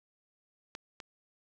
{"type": "clicks", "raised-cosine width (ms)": 0.2, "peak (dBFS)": [-23, -26], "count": 2, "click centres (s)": [0.751, 1.002], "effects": []}